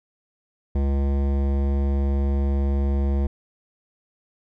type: tone with hard clipping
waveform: sine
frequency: 69.3 Hz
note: C#2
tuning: in tune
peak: -21 dBFS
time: 0.75-3.27 s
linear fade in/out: 5 ms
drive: 16 dB
effects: none